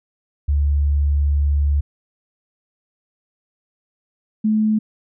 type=tone pair in turn; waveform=sine; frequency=72 / 215.8 Hz; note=D2 / A3; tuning=-34 / -33 cents; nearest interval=octave + perfect fifth; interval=1901 cents; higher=second; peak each=-14 dBFS; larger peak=neither; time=0.48-1.81 / 4.44-4.79 s; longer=first; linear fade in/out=10 ms; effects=none